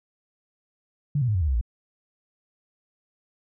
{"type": "tone with pitch steps", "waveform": "sine", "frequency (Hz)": [144.9, 123.98, 106.07, 90.76, 77.65, 66.44, 56.84], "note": ["D3", "B2", "G#2", "F#2", "D#2", "C2", "A#1"], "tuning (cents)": [-23, 7, 37, -33, -3, 27, -43], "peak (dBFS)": -20, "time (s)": [1.15, 1.612], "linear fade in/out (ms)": 5, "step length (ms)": 66, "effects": []}